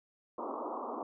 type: band-pass noise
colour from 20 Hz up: white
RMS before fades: -39 dBFS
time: 0.38-1.03 s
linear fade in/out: 2 ms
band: 230 to 1200 Hz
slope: 96 dB/octave
effects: none